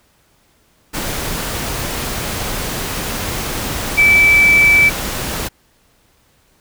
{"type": "tone in noise", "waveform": "sine", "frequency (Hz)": 2314, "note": "D7", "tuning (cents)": -26, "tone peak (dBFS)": -7, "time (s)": [3.97, 4.9], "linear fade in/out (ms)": 20, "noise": "pink", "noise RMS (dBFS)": -22, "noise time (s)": [0.93, 5.49], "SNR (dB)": 12, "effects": ["pink hiss -56 dBFS RMS until 6.6 s"]}